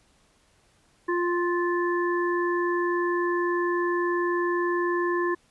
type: harmonic tone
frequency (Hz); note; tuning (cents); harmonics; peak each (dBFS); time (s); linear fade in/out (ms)
349.8; F4; +3; 1 / 3 / 5; -24 / -29 / -31; 1.08-5.35; 10
effects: pink hiss -63 dBFS RMS until 5.5 s + resampled to 24000 Hz